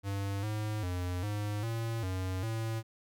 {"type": "tone with pitch steps", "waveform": "square", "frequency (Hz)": [99.2, 107, 89.6, 104.1, 114.3, 93.1, 112.4], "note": ["G2", "A2", "F2", "G#2", "A#2", "F#2", "A2"], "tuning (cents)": [21, -48, 45, 5, -34, 11, 37], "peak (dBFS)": -33, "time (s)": [0.03, 2.83], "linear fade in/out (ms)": 50, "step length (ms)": 400, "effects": []}